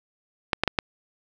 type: clicks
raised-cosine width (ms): 0.3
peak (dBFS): -4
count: 4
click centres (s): 0.532 / 0.636 / 0.677 / 0.788
effects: none